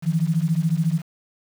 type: beating tone pair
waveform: sine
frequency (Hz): 156.1 / 170.1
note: D#3 / F3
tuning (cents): +6 / -45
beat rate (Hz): 14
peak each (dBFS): -21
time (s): 0.02-1.02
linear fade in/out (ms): 50
effects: 7-bit